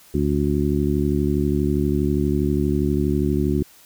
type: harmonic tone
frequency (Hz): 72.4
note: D2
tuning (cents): -24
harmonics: 1 / 2 / 3 / 4 / 5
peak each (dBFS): -24 / -24 / -24 / -24 / -24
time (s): 0.14-3.63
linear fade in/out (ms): 5
effects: white hiss -50 dBFS RMS until 3.85 s